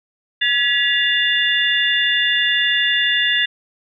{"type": "tone cluster", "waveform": "sine", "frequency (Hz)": [1689, 1948, 2810, 3521], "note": ["G#6", "B6", "F7", "A7"], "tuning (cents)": [29, -24, 10, 0], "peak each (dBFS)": -20, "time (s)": [0.41, 3.46], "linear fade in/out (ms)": 10, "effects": []}